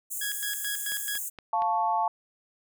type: high-pass noise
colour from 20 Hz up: pink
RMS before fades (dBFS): -34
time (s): 0.1-1.3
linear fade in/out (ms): 20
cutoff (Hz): 6600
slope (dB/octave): 96
type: tone with tremolo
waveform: 25% pulse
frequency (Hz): 1661.2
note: G#6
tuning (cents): 0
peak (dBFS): -27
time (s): 0.21-1.18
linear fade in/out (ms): 5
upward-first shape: square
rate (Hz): 4.6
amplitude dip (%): 80
type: click train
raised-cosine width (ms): 0.3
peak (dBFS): -26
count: 4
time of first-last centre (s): 0.92-1.621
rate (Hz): 4.28
type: chord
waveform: sine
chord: F augmented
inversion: none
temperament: equal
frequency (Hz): 698.5 / 880 / 1108.7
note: F5 / A5 / C#6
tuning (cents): 0 / 0 / 0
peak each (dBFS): -29 / -25 / -31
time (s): 1.53-2.08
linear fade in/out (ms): 2
effects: none